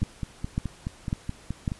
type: two click trains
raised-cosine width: 5 ms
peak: -17 / -13 dBFS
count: 9 / 4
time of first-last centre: 0.02-1.719 / 0.03-1.678 s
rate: 4.71 / 1.82 Hz
effects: pink hiss -51 dBFS RMS until 1.79 s + resampled to 24000 Hz